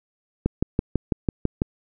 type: click train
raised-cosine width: 3 ms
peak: -7 dBFS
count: 8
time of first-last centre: 0.46-1.619 s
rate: 6.04 Hz
effects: none